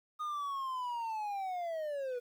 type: linear sweep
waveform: triangle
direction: down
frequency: 1236 to 478.4 Hz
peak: -33 dBFS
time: 0.19-2.2 s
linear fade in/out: 20 ms
effects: 11-bit